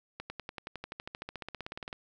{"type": "accelerating click train", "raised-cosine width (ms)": 0.3, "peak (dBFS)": -23, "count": 25, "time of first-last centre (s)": [0.2, 1.929], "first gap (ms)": 100, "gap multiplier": 0.97, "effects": []}